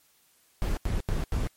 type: noise bursts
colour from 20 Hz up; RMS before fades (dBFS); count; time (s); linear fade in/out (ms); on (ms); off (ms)
brown; -27; 4; 0.62-1.472; 0; 150; 84
effects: white hiss -64 dBFS RMS until 1.56 s + MP3 64 kbps